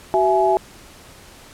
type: tone cluster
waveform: sine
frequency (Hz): 378.4 / 663 / 842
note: F#4 / E5 / G#5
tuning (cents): +39 / +10 / +24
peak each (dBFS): -18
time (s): 0.14-0.57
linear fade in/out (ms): 0
effects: pink hiss -44 dBFS RMS until 1.53 s + low-pass 12000 Hz 12 dB/octave